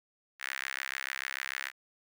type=tone with high-pass filter; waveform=sawtooth; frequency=66.8 Hz; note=C2; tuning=36 cents sharp; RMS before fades=-38 dBFS; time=0.39-1.72 s; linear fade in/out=50 ms; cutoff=1800 Hz; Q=3.4; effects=none